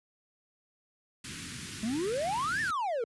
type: band-stop noise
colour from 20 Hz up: pink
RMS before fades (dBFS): -40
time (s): 1.24-2.71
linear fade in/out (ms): 5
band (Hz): 300 to 1500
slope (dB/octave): 24
type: exponential two-way sweep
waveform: triangle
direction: up then down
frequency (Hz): 207.7 to 1845 to 437.8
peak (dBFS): -27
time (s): 1.83-3.04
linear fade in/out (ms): 2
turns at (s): 2.61
effects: high-pass 100 Hz 12 dB/octave + resampled to 24000 Hz

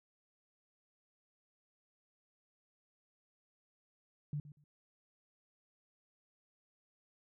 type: tone with echo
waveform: sine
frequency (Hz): 146.9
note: D3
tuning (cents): +1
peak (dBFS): -35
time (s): 4.33-4.4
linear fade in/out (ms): 2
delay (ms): 120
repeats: 2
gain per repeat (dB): -15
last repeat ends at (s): 4.64
effects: none

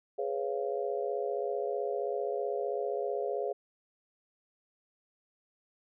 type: chord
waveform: sine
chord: C# dominant seventh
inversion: second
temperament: just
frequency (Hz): 415.8 / 498.9 / 554.4 / 693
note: G#4 / B4 / C#5 / E#5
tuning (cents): +2 / +17 / 0 / -14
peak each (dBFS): -34 / -37 / -36 / -38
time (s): 0.18-3.53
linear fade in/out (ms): 10
effects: none

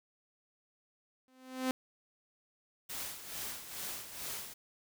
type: tone with exponential growth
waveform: sawtooth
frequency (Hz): 258.3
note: C4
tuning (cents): -22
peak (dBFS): -24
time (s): 1.28-1.71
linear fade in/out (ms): 0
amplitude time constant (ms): 93
type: noise with tremolo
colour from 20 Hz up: white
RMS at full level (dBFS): -40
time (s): 2.89-4.54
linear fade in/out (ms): 10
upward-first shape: sine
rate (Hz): 2.3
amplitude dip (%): 65
effects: none

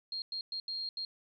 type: tone bursts at uneven times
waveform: sine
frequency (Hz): 4227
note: C8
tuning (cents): +17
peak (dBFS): -35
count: 5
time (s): 0.12-0.22 / 0.32-0.41 / 0.52-0.6 / 0.68-0.89 / 0.97-1.05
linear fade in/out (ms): 2
effects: none

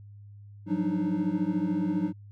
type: tone cluster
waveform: triangle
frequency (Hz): 176.1 / 189.2 / 296.5 / 310.9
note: F3 / F#3 / D4 / D#4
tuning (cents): +15 / +39 / +17 / -1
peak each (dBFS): -30 / -29 / -29 / -28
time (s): 0.66-2.13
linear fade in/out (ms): 50
effects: added 102 Hz sine -45 dBFS peak until 2.31 s

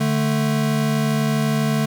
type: tone pair together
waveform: square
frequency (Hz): 147.72 / 220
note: D3 / A3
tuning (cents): +10 / 0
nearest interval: perfect fifth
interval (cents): 690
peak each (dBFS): -21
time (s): 0-1.86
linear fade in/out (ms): 10
effects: none

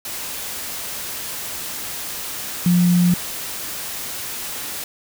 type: tone in noise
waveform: sine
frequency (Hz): 176.7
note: F3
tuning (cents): +21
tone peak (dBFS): -12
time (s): 2.66-3.14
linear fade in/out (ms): 2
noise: white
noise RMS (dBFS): -29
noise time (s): 0.05-4.84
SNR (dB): +14
effects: none

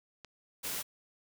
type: click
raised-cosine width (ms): 0.2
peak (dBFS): -30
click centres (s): 0.247
type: noise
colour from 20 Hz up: white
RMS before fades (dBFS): -37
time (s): 0.63-0.83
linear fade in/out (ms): 20
effects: none

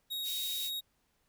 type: tone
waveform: 45% pulse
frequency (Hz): 3774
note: A#7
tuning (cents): +21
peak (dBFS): -35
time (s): 0.1-0.81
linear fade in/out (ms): 20
type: high-pass noise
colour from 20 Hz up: white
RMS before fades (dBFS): -41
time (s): 0.23-0.71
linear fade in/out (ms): 50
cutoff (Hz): 2600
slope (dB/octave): 24
effects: pink hiss -75 dBFS RMS until 1.28 s

